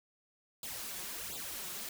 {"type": "noise with flanger", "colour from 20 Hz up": "white", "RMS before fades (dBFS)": -42, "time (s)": [0.63, 1.89], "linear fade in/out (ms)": 2, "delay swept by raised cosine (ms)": [0.25, 5.55], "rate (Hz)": 1.4, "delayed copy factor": 0.85, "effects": []}